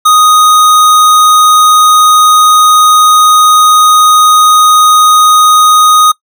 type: tone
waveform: square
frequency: 1244.5 Hz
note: D#6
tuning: in tune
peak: -3 dBFS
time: 0.05-6.12 s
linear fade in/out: 10 ms
effects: noise-tail reverb RT60 0.1 s tail -22 dB re dry